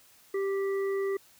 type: harmonic tone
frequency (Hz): 392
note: G4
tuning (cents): 0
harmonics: 1 / 3 / 5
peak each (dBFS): -27 / -42 / -42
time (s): 0.34-1.17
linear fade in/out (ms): 5
effects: white hiss -59 dBFS RMS until 1.39 s